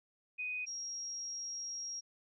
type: tone pair in turn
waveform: sine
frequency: 2495 / 5614 Hz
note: D#7 / F8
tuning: +4 / +8 cents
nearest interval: octave + major second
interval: 1404 cents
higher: second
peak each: -36 / -39 dBFS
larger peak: first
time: 0.38-0.66 / 0.66-2.01 s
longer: second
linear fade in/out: 20 ms
effects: none